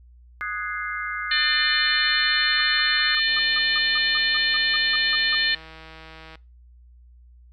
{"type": "chord", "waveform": "sine", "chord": "Ab dominant seventh", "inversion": "second", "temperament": "equal", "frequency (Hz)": [1244.5, 1480, 1661.2, 2093], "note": ["Eb6", "Gb6", "Ab6", "C7"], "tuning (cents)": [0, 0, 0, 0], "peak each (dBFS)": -32, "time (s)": [0.41, 3.15], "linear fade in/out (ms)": 0}
{"type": "harmonic tone", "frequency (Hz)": 599, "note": "D5", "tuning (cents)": 34, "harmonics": [3, 4, 5, 6, 7], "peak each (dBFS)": [-23, -30, -27, -27, -24], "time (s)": [1.31, 5.55], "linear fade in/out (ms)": 5}
{"type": "tone bursts", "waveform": "sine", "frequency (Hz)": 1232, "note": "D#6", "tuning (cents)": -17, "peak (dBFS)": -29, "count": 15, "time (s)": [2.58, 5.35], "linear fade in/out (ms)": 2, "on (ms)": 26, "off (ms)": 170}
{"type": "click train", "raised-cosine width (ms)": 0.3, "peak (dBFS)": -27, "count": 493, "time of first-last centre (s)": [3.28, 6.355], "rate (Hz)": 160}
{"effects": ["noise-tail reverb RT60 0.3 s tail -21 dB re dry", "added 60 Hz sine -47 dBFS peak until 7.52 s"]}